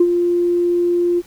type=tone with ADSR envelope; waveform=sine; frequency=349.2 Hz; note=F4; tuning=in tune; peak=-6 dBFS; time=0-1.22 s; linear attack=6 ms; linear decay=53 ms; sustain=-7 dB; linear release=36 ms; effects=tanh soft clip ceiling -4 dBFS + pink hiss -47 dBFS RMS until 1.26 s